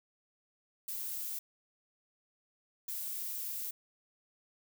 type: noise bursts at uneven times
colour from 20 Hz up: violet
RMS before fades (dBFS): -39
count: 2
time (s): 0.88-1.39 / 2.88-3.71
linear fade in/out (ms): 5
effects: none